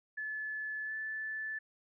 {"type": "tone with pitch glide", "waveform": "sine", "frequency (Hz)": [1727, 1747.1], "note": ["A6", "A6"], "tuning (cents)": [-33, -13], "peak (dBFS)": -36, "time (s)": [0.17, 1.59], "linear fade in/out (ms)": 10, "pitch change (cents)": 20, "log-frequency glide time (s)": [0.85, 0.93], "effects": []}